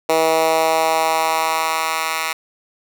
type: tone with high-pass filter sweep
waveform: 10% pulse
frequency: 160.9 Hz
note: E3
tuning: 42 cents flat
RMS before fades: -18 dBFS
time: 0.09-2.33 s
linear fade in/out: 5 ms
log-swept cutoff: 490 to 1500 Hz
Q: 1.7
effects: none